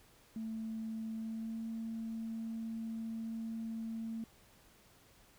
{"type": "tone with pitch glide", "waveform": "sine", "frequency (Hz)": [222.2, 225.3], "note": ["A3", "A3"], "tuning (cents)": [17, 41], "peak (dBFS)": -37, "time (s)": [0.36, 4.24], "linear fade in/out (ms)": 2, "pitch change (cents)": 24, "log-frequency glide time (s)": [1.13, 1.67], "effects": ["tanh soft clip ceiling -33 dBFS", "pink hiss -64 dBFS RMS until 5.38 s"]}